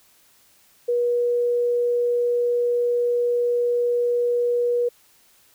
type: tone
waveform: sine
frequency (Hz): 482.1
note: B4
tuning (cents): -42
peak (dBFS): -18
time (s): 0.88-4.89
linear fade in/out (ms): 10
effects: white hiss -57 dBFS RMS until 5.54 s